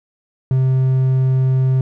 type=tone; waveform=triangle; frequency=130.81 Hz; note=C3; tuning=in tune; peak=-10 dBFS; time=0.51-1.81 s; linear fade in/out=2 ms; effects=none